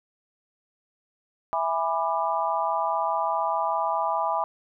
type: chord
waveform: sine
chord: E dominant seventh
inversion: none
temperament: just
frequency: 659.3 / 824.1 / 988.9 / 1186.7 Hz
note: E5 / G#5 / B5 / D6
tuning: 0 / -14 / +2 / +18 cents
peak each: -29 / -28 / -27 / -30 dBFS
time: 1.53-4.44 s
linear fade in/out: 0 ms
effects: none